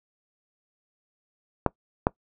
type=clicks; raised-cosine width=1 ms; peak=-5 dBFS; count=2; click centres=1.663 / 2.069 s; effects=noise-tail reverb RT60 0.1 s tail -23 dB re dry